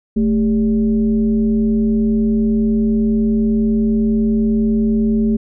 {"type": "tone with frequency modulation", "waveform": "sine", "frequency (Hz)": 220, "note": "A3", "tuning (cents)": 0, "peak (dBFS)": -12, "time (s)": [0.16, 5.37], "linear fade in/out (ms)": 10, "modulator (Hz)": 178, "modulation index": 0.57, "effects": []}